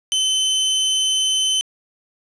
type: tone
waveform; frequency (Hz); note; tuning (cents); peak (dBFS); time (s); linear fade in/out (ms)
sawtooth; 3056; G7; -45; -13; 0.12-1.61; 0
effects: resampled to 22050 Hz + 8-bit